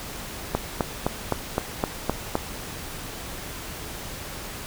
click train, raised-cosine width 1 ms, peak -7 dBFS, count 8, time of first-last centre 0.55-2.354 s, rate 3.88 Hz, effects pink hiss -36 dBFS RMS until 4.66 s

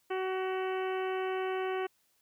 harmonic tone with a mistuned harmonic, 375.9 Hz, F#4, 27 cents sharp, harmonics 1 / 2 / 3 / 4 / 5 / 6 / 7 / 8, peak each -32 / -38 / -42 / -44 / -46 / -48 / -49 / -50 dBFS, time 0.1-1.87 s, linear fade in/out 10 ms, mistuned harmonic 7, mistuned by +22 cents, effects white hiss -72 dBFS RMS until 2.21 s

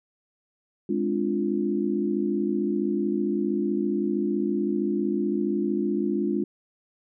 sine chord, D half-diminished seventh, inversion second, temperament equal with one note detuned, 207.7 / 260.1 / 293.7 / 349.2 Hz, Ab3 / C4 / D4 / F4, 0 / -10 / 0 / 0 cents, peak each -27 / -33 / -28 / -27 dBFS, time 0.89-6.44 s, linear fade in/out 5 ms, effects none

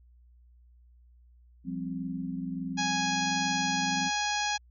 sine chord, F suspended second, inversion none, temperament equal, 174.61 / 196 / 261.6 Hz, F3 / G3 / C4, 0 / 0 / 0 cents, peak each -36 / -38 / -35 dBFS, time 1.64-4.11 s, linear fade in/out 50 ms
harmonic tone, 830.6 Hz, G#5, in tune, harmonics 1 / 2 / 3 / 4 / 5 / 6 / 7 / 8, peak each -31 / -34 / -36 / -37 / -38 / -39 / -39 / -40 dBFS, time 2.77-4.58 s, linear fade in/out 20 ms
effects added 60 Hz sine -55 dBFS peak until 4.7 s

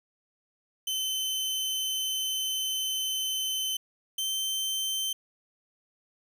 sawtooth tone pair in turn, 3064 / 3100 Hz, G7 / G7, -40 / -20 cents, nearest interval unison, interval 20 cents, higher second, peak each -25 dBFS, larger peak neither, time 0.87-3.77 / 4.18-5.13 s, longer first, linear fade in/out 5 ms, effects none

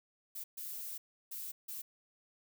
violet noise bursts at uneven times, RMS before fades -43 dBFS, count 4, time 0.35-0.44 / 0.57-0.98 / 1.31-1.52 / 1.68-1.82 s, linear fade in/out 10 ms, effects none

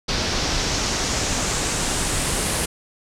pink noise with low-pass filter sweep, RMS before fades -23 dBFS, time 0.08-2.66 s, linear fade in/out 10 ms, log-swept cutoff 5000 to 10000 Hz, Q 2.4, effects none

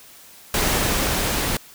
pink noise with level ramp, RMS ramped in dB -20 to -23 dBFS, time 0.54-1.57 s, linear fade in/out 2 ms, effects white hiss -46 dBFS RMS until 1.74 s

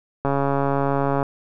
click train, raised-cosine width 1 ms, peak -8 dBFS, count 137, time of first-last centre 0.25-1.228 s, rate 139 Hz, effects none

